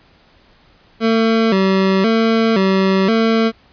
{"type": "tone with vibrato", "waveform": "25% pulse", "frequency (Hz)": 207.7, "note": "G#3", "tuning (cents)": 0, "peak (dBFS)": -8, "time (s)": [1, 3.52], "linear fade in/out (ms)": 50, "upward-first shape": "square", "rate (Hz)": 0.96, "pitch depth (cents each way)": 140, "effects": ["pink hiss -51 dBFS RMS until 3.72 s", "resampled to 11025 Hz"]}